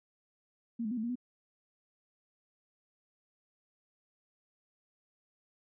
sine tone with pitch steps, 232.5 / 212.9 / 249 / 218.2 / 236.5 / 248.2 Hz, A#3 / G#3 / B3 / A3 / A#3 / B3, -4 / +43 / +14 / -14 / +25 / +9 cents, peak -32 dBFS, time 0.79-1.156 s, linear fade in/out 10 ms, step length 61 ms, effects none

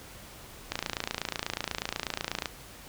click train, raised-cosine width 0.2 ms, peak -12 dBFS, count 50, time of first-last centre 0.72-2.458 s, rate 28.2 Hz, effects pink hiss -48 dBFS RMS until 2.88 s

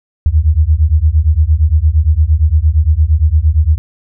sine beating tone pair, 73.42 / 82.12 Hz, D2 / E2, 0 / -6 cents, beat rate 8.7 Hz, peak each -10 dBFS, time 0.26-3.78 s, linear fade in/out 0 ms, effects none

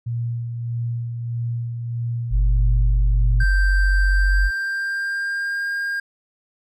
sine tone with tremolo, 117.9 Hz, A#2, 20 cents sharp, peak -21 dBFS, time 0.06-3.44 s, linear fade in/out 10 ms, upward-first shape sine, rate 1.6 Hz, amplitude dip 40%
sine tone, 47.35 Hz, F#1, 41 cents sharp, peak -14 dBFS, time 2.3-4.51 s, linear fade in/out 50 ms
triangle tone with pitch glide, 1568 to 1612.1 Hz, G6 to G6, 0 to +48 cents, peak -20 dBFS, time 3.4-6 s, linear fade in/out 5 ms, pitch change +48 cents, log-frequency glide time 4.11-5.69 s
effects none

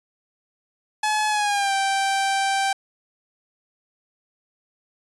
sawtooth tone with pitch glide, 853 to 782.2 Hz, G#5 to G5, +46 to -4 cents, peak -16 dBFS, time 1.03-2.73 s, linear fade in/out 5 ms, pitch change -150 cents, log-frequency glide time 1.29-1.73 s, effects resampled to 24000 Hz

